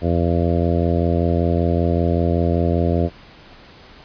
harmonic tone, 85.2 Hz, F2, 42 cents flat, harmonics 1 / 2 / 3 / 4 / 5 / 6 / 7 / 8, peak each -19 / -22 / -24 / -25 / -26 / -27 / -27 / -28 dBFS, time 0.01-3.1 s, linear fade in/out 50 ms, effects pink hiss -44 dBFS RMS until 4.04 s + resampled to 11025 Hz

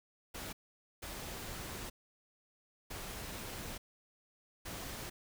pink noise bursts at uneven times, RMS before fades -44 dBFS, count 4, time 0.34-0.53 / 1.02-1.9 / 2.9-3.78 / 4.65-5.1 s, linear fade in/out 10 ms, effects none

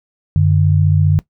sine tone pair together, 94 / 149.08 Hz, F#2 / D3, +28 / +26 cents, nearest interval minor sixth, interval 798 cents, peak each -12 dBFS, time 0.36-1.19 s, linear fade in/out 0 ms, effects noise-tail reverb RT60 0.1 s tail -18 dB re dry

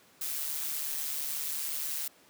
blue noise with amplitude modulation, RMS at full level -32 dBFS, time 0.21-2.08 s, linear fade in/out 5 ms, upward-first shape sine, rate 146 Hz, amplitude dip 55%, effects pink hiss -60 dBFS RMS until 2.29 s + high-pass 200 Hz 12 dB/octave

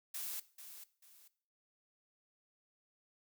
blue noise with echo, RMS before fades -42 dBFS, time 0.14-0.4 s, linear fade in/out 5 ms, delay 440 ms, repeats 2, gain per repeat -10 dB, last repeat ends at 1.28 s, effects noise-tail reverb RT60 0.5 s tail -18 dB re dry

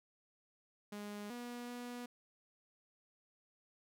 sawtooth tone with pitch steps, 206.5 / 241.9 / 243.5 Hz, G#3 / B3 / B3, -10 / -36 / -24 cents, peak -40 dBFS, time 0.92-2.06 s, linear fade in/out 5 ms, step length 380 ms, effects none

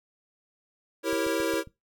square chord, E diminished seventh, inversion none, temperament equal with one note detuned, 329.6 / 392 / 466.2 / 545.8 Hz, E4 / G4 / Bb4 / Db5, 0 / 0 / 0 / -27 cents, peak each -30 / -34 / -31 / -31 dBFS, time 1.03-1.64 s, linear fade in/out 50 ms
click train, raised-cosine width 5 ms, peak -34 dBFS, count 5, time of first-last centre 1.13-1.673 s, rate 7.36 Hz
effects noise-tail reverb RT60 0.2 s tail -19 dB re dry

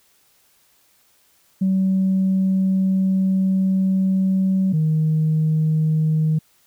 sine tone pair in turn, 190 / 156.53 Hz, F#3 / D#3, +46 / +11 cents, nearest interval minor third, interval 335 cents, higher first, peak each -14 dBFS, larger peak neither, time 1.61-4.73 / 4.73-6.39 s, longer first, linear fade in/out 10 ms, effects tanh soft clip ceiling -12 dBFS + white hiss -59 dBFS RMS until 6.66 s

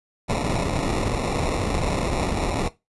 pink noise with sample-and-hold, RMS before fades -24 dBFS, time 0.28-2.69 s, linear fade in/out 20 ms, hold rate 1575 Hz, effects noise-tail reverb RT60 0.2 s tail -17 dB re dry + resampled to 24000 Hz

